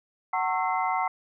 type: tone cluster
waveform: sine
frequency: 749 / 910 / 1090 / 1325 / 2062 Hz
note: F#5 / A#5 / C#6 / E6 / C7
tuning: +21 / -42 / -29 / +9 / -26 cents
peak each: -28 / -29 / -30 / -34 / -34 dBFS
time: 0.33-1.08 s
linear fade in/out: 5 ms
effects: none